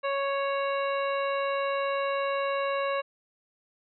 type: harmonic tone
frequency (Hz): 554.4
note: C#5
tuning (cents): 0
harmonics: 1 / 2 / 3 / 4 / 5 / 7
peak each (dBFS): -28 / -31 / -38 / -40 / -39 / -45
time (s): 0.03-3.02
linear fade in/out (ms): 20
effects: none